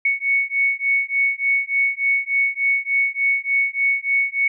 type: beating tone pair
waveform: sine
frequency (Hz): 2217 / 2220.4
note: C#7 / C#7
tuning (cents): 0 / +2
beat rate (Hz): 3.4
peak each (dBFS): -20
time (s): 0.05-4.48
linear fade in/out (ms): 5
effects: none